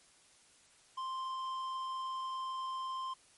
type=tone with tanh clipping; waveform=sine; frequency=1046.5 Hz; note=C6; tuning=in tune; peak=-38 dBFS; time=0.97-3.14 s; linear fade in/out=10 ms; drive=9 dB; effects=white hiss -64 dBFS RMS until 3.37 s + MP3 48 kbps